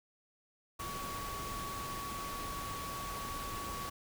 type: tone in noise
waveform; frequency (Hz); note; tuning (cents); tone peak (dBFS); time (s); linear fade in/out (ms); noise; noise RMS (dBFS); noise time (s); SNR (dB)
sine; 1125; C#6; +25; -41; 0.79-3.9; 10; pink; -43; 0.79-3.9; -1
effects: none